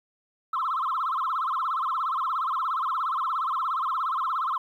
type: tone with vibrato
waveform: sine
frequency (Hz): 1174.7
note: D6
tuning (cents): 0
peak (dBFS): -23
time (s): 0.53-4.58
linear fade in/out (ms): 5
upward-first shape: sine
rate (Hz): 17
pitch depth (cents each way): 240
effects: tanh soft clip ceiling -21 dBFS + 10-bit

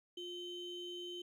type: ring-modulated tone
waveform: triangle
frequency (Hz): 1713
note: A6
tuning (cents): -47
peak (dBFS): -38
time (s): 0.17-1.22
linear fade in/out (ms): 5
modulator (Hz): 1360
effects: none

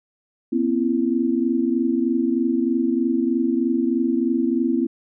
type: tone cluster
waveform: sine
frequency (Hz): 241.1 / 264.3 / 334.1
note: B3 / C4 / E4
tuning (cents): -41 / +18 / +23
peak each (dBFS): -22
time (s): 0.52-4.87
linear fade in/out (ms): 10
effects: none

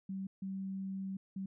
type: tone bursts at uneven times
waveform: sine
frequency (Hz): 192.5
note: G3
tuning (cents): -31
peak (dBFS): -37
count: 3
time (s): 0.09-0.27 / 0.42-1.17 / 1.36-1.46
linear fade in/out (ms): 5
effects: none

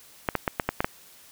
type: clicks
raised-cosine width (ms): 0.5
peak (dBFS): -8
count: 7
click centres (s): 0.288 / 0.353 / 0.478 / 0.598 / 0.69 / 0.805 / 0.845
effects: white hiss -52 dBFS RMS until 1.31 s

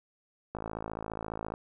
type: click train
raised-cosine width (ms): 1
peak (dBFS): -22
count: 55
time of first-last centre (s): 0.55-1.539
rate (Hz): 54.6
effects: none

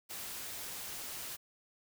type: noise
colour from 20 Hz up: white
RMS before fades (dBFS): -43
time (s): 0.09-1.37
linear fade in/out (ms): 20
effects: none

